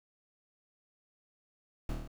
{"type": "noise with echo", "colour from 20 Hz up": "brown", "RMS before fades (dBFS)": -34, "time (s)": [1.89, 1.92], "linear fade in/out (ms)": 2, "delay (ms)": 26, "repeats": 6, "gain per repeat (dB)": -2, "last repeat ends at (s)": 2.076, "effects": []}